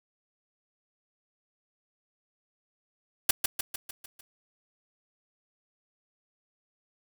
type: noise with echo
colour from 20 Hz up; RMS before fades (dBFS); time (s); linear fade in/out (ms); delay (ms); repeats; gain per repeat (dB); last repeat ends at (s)
white; -20; 3.29-3.31; 5; 150; 6; -5; 4.21
effects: none